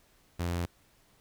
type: tone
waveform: sawtooth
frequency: 86.6 Hz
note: F2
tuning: 14 cents flat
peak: -26 dBFS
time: 0.39-0.66 s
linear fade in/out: 10 ms
effects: pink hiss -65 dBFS RMS until 1.2 s